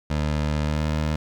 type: tone with pitch glide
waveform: 20% pulse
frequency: 75.3 to 76.93 Hz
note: D2 to D#2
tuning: +44 to -19 cents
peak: -17 dBFS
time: 0.1-1.16 s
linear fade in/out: 5 ms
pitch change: +37 cents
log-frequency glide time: 0.64-0.85 s
effects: low-pass 6000 Hz 12 dB/octave + 9-bit